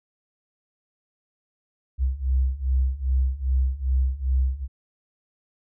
sine beating tone pair, 63.8 / 66.3 Hz, C2 / C2, -43 / +23 cents, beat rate 2.5 Hz, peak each -24 / -22 dBFS, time 1.98-4.68 s, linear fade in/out 50 ms, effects none

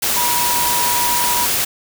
sine tone in noise, 965 Hz, B5, 40 cents flat, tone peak -19 dBFS, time 0.16-1.46 s, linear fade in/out 10 ms, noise white, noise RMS -18 dBFS, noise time 0.02-1.65 s, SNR -4 dB, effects none

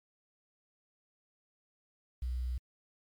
sine tone with quantisation, 62.2 Hz, B1, 13 cents sharp, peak -32 dBFS, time 2.22-2.58 s, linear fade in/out 5 ms, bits 10, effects MP3 96 kbps

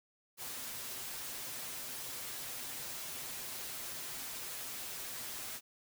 white noise with comb filter, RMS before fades -43 dBFS, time 0.37-5.61 s, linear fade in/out 50 ms, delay 7.8 ms, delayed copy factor +0.65, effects none

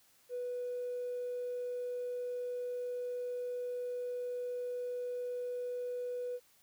triangle tone with tanh clipping, 492.6 Hz, B4, 5 cents flat, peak -35 dBFS, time 0.29-6.4 s, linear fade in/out 50 ms, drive 1 dB, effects white hiss -67 dBFS RMS until 6.62 s

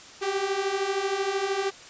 sawtooth beating tone pair, 382.8 / 395.8 Hz, G4 / G4, -41 / +17 cents, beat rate 13 Hz, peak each -26 / -23 dBFS, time 0.21-1.71 s, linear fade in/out 20 ms, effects white hiss -46 dBFS RMS until 1.89 s + resampled to 16000 Hz

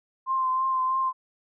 sine tone with vibrato, 1045 Hz, C6, 2 cents flat, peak -22 dBFS, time 0.26-1.13 s, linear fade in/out 50 ms, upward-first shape triangle, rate 3.1 Hz, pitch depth 26 cents each way, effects none

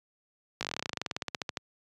slowing click train, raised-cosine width 0.2 ms, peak -14 dBFS, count 24, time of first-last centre 0.61-1.572 s, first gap 18 ms, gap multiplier 1.07, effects high-pass 100 Hz 12 dB/octave + resampled to 24000 Hz

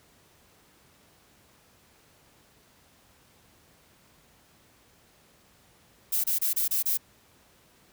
violet noise bursts, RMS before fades -26 dBFS, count 6, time 6.12-6.975 s, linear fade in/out 10 ms, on 120 ms, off 27 ms, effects pink hiss -60 dBFS RMS until 7.92 s + high-pass 60 Hz 12 dB/octave

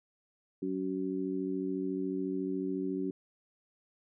harmonic tone, 94 Hz, F#2, 28 cents sharp, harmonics 2 / 3 / 4, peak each -38 / -34 / -36 dBFS, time 0.62-3.11 s, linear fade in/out 5 ms, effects none

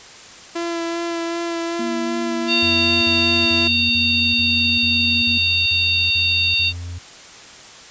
sawtooth tone with vibrato, 337.4 Hz, E4, 40 cents sharp, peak -18 dBFS, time 0.55-3.68 s, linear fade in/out 10 ms, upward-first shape sine, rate 2.6 Hz, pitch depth 14 cents each way
sine tone, 237.5 Hz, A#3, 33 cents sharp, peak -24 dBFS, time 1.79-5.38 s, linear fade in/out 5 ms
harmonic tone, 914 Hz, A#5, 34 cents flat, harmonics 3 / 4 / 5, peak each -18 / -20 / -22 dBFS, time 2.47-6.73 s, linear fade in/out 50 ms
triangle tone bursts, 87.31 Hz, F2, in tune, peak -25 dBFS, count 10, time 2.62-6.989 s, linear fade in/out 10 ms, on 400 ms, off 41 ms
effects white hiss -40 dBFS RMS until 7.9 s + resampled to 16000 Hz

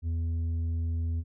sine tone with tanh clipping, 82.8 Hz, E2, 8 cents sharp, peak -28 dBFS, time 0.02-1.24 s, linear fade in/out 50 ms, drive 5 dB, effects none

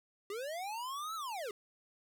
square linear two-way sweep, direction up then down, 385.7 to 1342 to 385.7 Hz, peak -39 dBFS, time 0.3-1.51 s, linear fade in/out 2 ms, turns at 1.15 s, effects none

